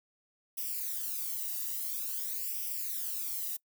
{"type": "noise with flanger", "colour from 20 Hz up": "violet", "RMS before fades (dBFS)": -36, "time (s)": [0.57, 3.57], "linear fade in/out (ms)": 10, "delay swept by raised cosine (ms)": [0.36, 1.06], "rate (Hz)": 0.49, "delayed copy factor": 1, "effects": ["noise-tail reverb RT60 0.1 s tail -23 dB re dry"]}